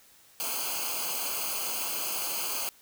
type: noise with comb filter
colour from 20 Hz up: white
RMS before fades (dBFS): -32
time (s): 0.4-2.69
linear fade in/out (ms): 0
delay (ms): 0.54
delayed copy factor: -0.95
effects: white hiss -58 dBFS RMS until 2.81 s